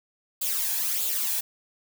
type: noise with flanger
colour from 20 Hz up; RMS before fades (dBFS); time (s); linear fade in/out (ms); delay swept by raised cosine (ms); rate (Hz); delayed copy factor
blue; -27; 0.41-1.41; 10; 0.26 to 1.22; 1.6; +0.6
effects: none